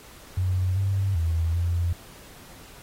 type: tone with pitch steps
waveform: sine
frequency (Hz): 92.2 / 97.5 / 82.4 / 86.2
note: F#2 / G2 / E2 / F2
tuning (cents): -6 / -9 / 0 / -22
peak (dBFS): -21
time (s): 0.37-1.93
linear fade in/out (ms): 5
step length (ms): 390
effects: pink hiss -48 dBFS RMS until 2.82 s + AAC 48 kbps